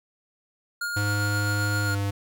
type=tone with tremolo; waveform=square; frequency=1420 Hz; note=F6; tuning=28 cents sharp; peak=-27 dBFS; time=0.81-1.95 s; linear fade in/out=5 ms; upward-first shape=sine; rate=7.6 Hz; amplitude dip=25%
type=tone with pitch glide; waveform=square; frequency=102.9 to 100.2 Hz; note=G#2 to G2; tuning=-16 to +38 cents; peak=-25 dBFS; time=0.96-2.11 s; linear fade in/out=10 ms; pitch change=-46 cents; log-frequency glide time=1.85-1.91 s
effects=none